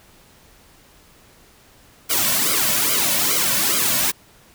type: noise with flanger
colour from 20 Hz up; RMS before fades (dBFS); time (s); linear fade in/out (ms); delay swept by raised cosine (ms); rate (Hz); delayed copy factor
white; -19; 2.09-4.12; 20; 1.1 to 2.5; 2.4; -1
effects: pink hiss -51 dBFS RMS until 4.54 s